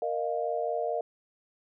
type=chord; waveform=sine; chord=Bb suspended fourth; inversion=none; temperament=equal with one note detuned; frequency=466.2 / 614 / 698.5 Hz; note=Bb4 / Eb5 / F5; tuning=0 / -23 / 0 cents; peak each=-32 dBFS; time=0.02-1.01 s; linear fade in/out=2 ms; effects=none